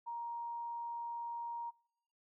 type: tone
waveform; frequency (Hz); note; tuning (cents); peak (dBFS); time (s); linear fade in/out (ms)
sine; 939; A#5; +12; -39; 0.06-1.71; 20
effects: noise-tail reverb RT60 0.8 s tail -26 dB re dry